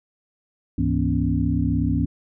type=tone cluster; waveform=sine; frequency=70.2 / 102 / 163.6 / 244 / 280.5 Hz; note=C#2 / G#2 / E3 / B3 / C#4; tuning=+22 / -31 / -13 / -21 / +21 cents; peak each=-25 dBFS; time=0.78-2.06 s; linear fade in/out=5 ms; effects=none